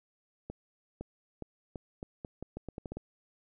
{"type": "accelerating click train", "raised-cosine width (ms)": 2, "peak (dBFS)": -26, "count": 13, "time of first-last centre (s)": [0.5, 2.97], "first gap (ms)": 510, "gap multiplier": 0.81, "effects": []}